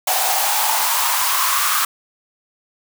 white noise with high-pass filter sweep, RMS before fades -18 dBFS, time 0.07-1.85 s, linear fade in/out 5 ms, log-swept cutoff 720 to 1200 Hz, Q 5.7, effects none

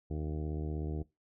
harmonic tone with a mistuned harmonic, 76.5 Hz, D#2, 29 cents flat, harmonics 1 / 2 / 3 / 4 / 5 / 6 / 7 / 8 / 9 / 10, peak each -36 / -39 / -47 / -43 / -45 / -48 / -59 / -60 / -55 / -62 dBFS, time 0.1-1.03 s, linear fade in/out 10 ms, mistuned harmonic 10, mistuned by +26 cents, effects noise-tail reverb RT60 0.2 s tail -20 dB re dry

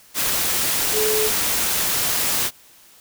sine tone in noise, 430.8 Hz, A4, 37 cents flat, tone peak -20 dBFS, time 0.92-1.31 s, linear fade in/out 50 ms, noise white, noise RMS -21 dBFS, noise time 0.14-2.51 s, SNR -2 dB, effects white hiss -50 dBFS RMS until 3 s

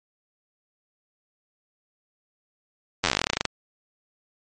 slowing click train, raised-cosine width 0.2 ms, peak -3 dBFS, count 19, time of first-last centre 3.04-3.453 s, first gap 10 ms, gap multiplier 1.09, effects MP3 48 kbps

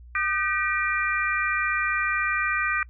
sine tone cluster, 1219 / 1535 / 1926 / 2380 Hz, D#6 / G6 / B6 / D7, -36 / -37 / -44 / +22 cents, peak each -28 dBFS, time 0.15-2.83 s, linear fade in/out 2 ms, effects noise-tail reverb RT60 0.1 s tail -26 dB re dry + added 60 Hz sine -43 dBFS peak until 2.89 s

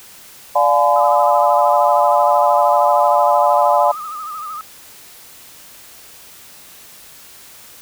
sine chord, D diminished seventh, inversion none, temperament just, 587.3 / 704.8 / 845.8 / 1014.9 Hz, D5 / F5 / Ab5 / Cb6, 0 / +16 / +31 / +47 cents, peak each -16 dBFS, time 0.55-3.92 s, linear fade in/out 10 ms
sine tone with vibrato, 1242 Hz, D#6, 3 cents flat, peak -25 dBFS, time 0.96-4.61 s, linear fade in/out 0 ms, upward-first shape sine, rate 13 Hz, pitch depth 74 cents each way
effects white hiss -41 dBFS RMS until 7.81 s

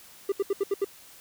triangle tone bursts, 396.5 Hz, G4, 20 cents sharp, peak -20 dBFS, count 6, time 0.29-0.846 s, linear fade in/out 5 ms, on 31 ms, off 74 ms, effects white hiss -51 dBFS RMS until 1.2 s

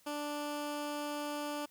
15% pulse tone, 293.7 Hz, D4, in tune, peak -30 dBFS, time 0.06-1.66 s, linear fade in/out 10 ms, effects white hiss -66 dBFS RMS until 1.7 s

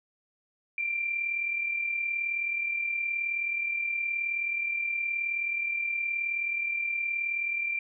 sine tone pair together, 2329 / 2368 Hz, D7 / D7, -15 / +14 cents, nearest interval unison, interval 29 cents, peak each -37 / -28 dBFS, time 0.78-7.79 s, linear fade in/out 2 ms, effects none

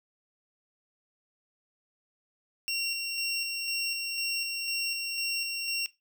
25% pulse tone with tremolo, 2744 Hz, F7, 31 cents flat, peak -25 dBFS, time 2.68-5.86 s, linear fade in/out 0 ms, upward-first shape square, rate 2 Hz, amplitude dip 30%, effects noise-tail reverb RT60 0.2 s tail -17 dB re dry

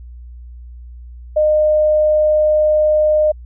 sine tone, 611 Hz, D#5, 32 cents flat, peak -10 dBFS, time 1.36-3.32 s, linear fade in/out 10 ms, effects added 60 Hz sine -32 dBFS peak until 3.45 s

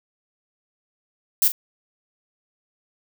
violet noise with echo, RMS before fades -17 dBFS, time 1.42-1.48 s, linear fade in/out 2 ms, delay 40 ms, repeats 1, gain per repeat -11 dB, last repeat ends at 1.52 s, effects none

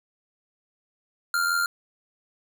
square tone with amplitude modulation, 1396.9 Hz, F6, in tune, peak -20 dBFS, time 1.34-1.66 s, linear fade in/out 2 ms, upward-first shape sine, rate 85.5 Hz, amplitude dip 55%, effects none

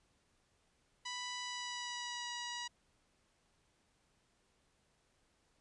10% pulse tone with pitch glide, 987.8 to 964.7 Hz, B5 to B5, 0 to -41 cents, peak -32 dBFS, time 1.05-2.68 s, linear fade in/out 10 ms, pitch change -41 cents, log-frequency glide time 1.42-2.32 s, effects pink hiss -75 dBFS RMS until 5.6 s + resampled to 22050 Hz

